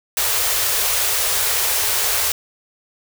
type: band-stop noise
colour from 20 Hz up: white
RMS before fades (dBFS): -19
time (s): 0.17-2.32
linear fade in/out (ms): 2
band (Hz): 110 to 380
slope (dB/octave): 96
effects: none